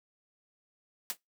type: noise with exponential decay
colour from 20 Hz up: white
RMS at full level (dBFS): -30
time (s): 1.1-1.17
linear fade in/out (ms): 0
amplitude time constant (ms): 15
effects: noise-tail reverb RT60 0.2 s tail -26 dB re dry + high-pass 150 Hz 12 dB/octave